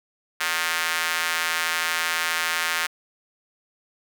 square tone with high-pass filter, 83.1 Hz, E2, 15 cents sharp, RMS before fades -25 dBFS, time 0.4-2.87 s, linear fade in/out 10 ms, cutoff 1600 Hz, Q 1.5, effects none

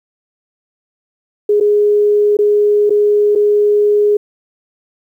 sine tone with dropouts, 415.3 Hz, G#4, in tune, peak -8 dBFS, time 1.49-4.17 s, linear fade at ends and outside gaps 5 ms, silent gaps 1.601-1.608 / 2.37-2.388 / 2.896-2.904 / 3.352-3.357 s, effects 8-bit

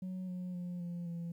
sine tone with pitch steps, 185 / 181.09 / 177.26 / 173.51 / 169.84 Hz, F#3 / F#3 / F3 / F3 / F3, 0 / -37 / +26 / -11 / -48 cents, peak -35 dBFS, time 0.02-1.32 s, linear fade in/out 5 ms, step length 260 ms, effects tanh soft clip ceiling -37 dBFS + 12-bit

